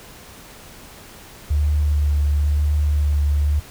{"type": "tone with vibrato", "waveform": "sine", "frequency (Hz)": 73.6, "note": "D2", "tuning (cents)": 4, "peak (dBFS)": -15, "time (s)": [1.5, 3.6], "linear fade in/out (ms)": 10, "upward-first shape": "triangle", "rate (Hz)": 1, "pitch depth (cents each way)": 23, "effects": ["pink hiss -42 dBFS RMS until 3.7 s"]}